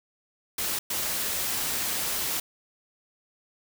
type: noise bursts at uneven times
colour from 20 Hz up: white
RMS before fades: -29 dBFS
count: 2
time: 0.58-0.79 / 0.9-2.4 s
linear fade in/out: 5 ms
effects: none